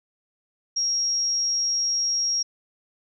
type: tone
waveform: sine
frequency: 5600 Hz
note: F8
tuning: 4 cents sharp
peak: -21 dBFS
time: 0.76-2.43 s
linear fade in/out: 10 ms
effects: none